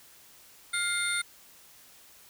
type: tone cluster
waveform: sine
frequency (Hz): 1409 / 2109 / 3638 / 4265 / 9100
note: F6 / C7 / A#7 / C8 / C#9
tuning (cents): +15 / +13 / -43 / +32 / +44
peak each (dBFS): -31 / -31 / -33 / -40 / -32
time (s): 0.73-1.22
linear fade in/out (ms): 10
effects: tanh soft clip ceiling -20 dBFS + white hiss -55 dBFS RMS until 2.29 s